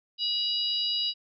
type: harmonic tone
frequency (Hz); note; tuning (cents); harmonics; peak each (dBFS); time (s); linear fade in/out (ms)
969; B5; -33; 3 / 4 / 5; -30 / -30 / -30; 0.18-1.14; 50
effects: none